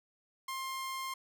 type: tone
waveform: sawtooth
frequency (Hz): 1059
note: C6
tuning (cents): +21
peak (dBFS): -33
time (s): 0.48-1.14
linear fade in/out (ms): 5
effects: none